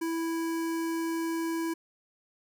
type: tone with notch filter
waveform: square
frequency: 329.6 Hz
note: E4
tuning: in tune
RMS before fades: -31 dBFS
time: 0.01-1.74 s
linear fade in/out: 10 ms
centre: 3500 Hz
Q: 1.6
effects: none